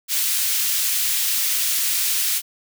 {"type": "high-pass noise", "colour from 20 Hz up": "white", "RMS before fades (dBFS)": -21, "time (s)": [0.08, 2.42], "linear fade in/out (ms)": 50, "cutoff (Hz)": 2300, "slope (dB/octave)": 12, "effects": []}